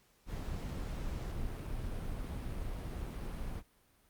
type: noise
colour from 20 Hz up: brown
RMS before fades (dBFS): -39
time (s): 0.26-3.63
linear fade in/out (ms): 50
effects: pink hiss -69 dBFS RMS until 4.09 s + Opus 48 kbps